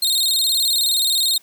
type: tone with vibrato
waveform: sawtooth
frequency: 3951 Hz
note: B7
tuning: in tune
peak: -13 dBFS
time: 0.02-1.38 s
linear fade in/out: 5 ms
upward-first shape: square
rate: 19 Hz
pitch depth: 100 cents each way
effects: white hiss -53 dBFS RMS until 1.42 s + high-pass 150 Hz 12 dB/octave